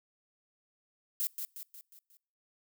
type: noise with echo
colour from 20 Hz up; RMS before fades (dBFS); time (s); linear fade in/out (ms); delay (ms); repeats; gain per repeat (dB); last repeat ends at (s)
violet; -32; 1.2-1.27; 0; 180; 5; -6; 2.17
effects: noise-tail reverb RT60 0.6 s tail -26 dB re dry